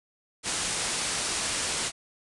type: low-pass noise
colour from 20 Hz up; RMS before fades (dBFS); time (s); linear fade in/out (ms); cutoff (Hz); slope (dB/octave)
white; -30; 0.43-1.92; 50; 9900; 96
effects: none